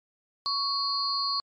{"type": "tone cluster", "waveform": "sine", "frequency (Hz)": [1115, 4264, 4655], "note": ["C#6", "C8", "D8"], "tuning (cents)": [10, 32, -16], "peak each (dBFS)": [-30, -29, -31], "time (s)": [0.46, 1.4], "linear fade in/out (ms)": 0, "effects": ["MP3 48 kbps"]}